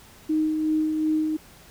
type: tone with tremolo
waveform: sine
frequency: 311.1 Hz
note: D#4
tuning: in tune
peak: -19 dBFS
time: 0.29-1.37 s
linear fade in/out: 10 ms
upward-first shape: sine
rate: 2.7 Hz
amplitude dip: 35%
effects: pink hiss -50 dBFS RMS until 1.7 s